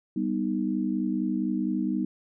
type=chord; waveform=sine; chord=G augmented; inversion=none; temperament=equal; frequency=196 / 246.9 / 311.1 Hz; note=G3 / B3 / D#4; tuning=0 / 0 / 0 cents; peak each=-29 dBFS; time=0.16-2.05 s; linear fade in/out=5 ms; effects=none